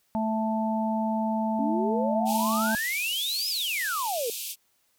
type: harmonic tone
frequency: 220 Hz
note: A3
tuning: in tune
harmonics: 1 / 3 / 4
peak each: -26 / -32 / -30 dBFS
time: 0.15-2.75 s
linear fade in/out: 0 ms
type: exponential two-way sweep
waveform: sine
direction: up then down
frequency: 261.6 to 5240 to 438.7 Hz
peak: -27 dBFS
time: 1.59-4.3 s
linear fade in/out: 2 ms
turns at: 3.49 s
type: band-pass noise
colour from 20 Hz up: white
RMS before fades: -35 dBFS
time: 2.25-4.56 s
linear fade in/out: 50 ms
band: 2400 to 16000 Hz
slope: 96 dB/octave
effects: white hiss -69 dBFS RMS until 4.98 s